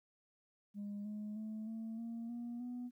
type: tone with pitch steps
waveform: sine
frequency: 204.2 / 210.5 / 217.1 / 223.8 / 230.8 / 238 / 245.4 Hz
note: G#3 / G#3 / A3 / A3 / A#3 / A#3 / B3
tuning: -29 / +24 / -23 / +30 / -17 / +36 / -11 cents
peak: -39 dBFS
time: 0.74-2.91 s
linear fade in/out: 50 ms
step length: 310 ms
effects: tanh soft clip ceiling -39 dBFS + 13-bit